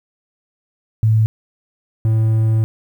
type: tone pair in turn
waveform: sine / triangle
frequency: 110 / 110.77 Hz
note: A2 / A2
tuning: 0 / +12 cents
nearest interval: unison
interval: 12 cents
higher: second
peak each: -10 dBFS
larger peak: neither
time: 1.03-1.26 / 2.05-2.64 s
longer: second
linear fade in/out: 0 ms
effects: 8-bit